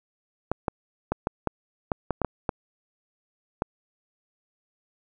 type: clicks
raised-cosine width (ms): 1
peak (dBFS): -10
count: 11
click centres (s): 0.516 / 0.682 / 1.12 / 1.271 / 1.473 / 1.918 / 2.107 / 2.217 / 2.247 / 2.492 / 3.621
effects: none